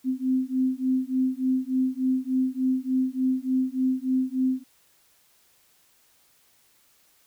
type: beating tone pair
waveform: sine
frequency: 257.4 / 260.8 Hz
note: C4 / C4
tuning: -28 / -5 cents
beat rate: 3.4 Hz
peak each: -25 dBFS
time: 0.04-4.64 s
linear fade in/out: 50 ms
effects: white hiss -62 dBFS RMS until 7.26 s